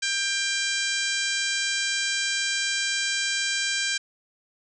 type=harmonic tone; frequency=793 Hz; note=G5; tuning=20 cents sharp; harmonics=2 / 3 / 4 / 5 / 6 / 7 / 8 / 9 / 10; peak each=-29 / -31 / -32 / -33 / -34 / -34 / -35 / -36 / -36 dBFS; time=0.02-3.98 s; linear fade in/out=10 ms; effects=none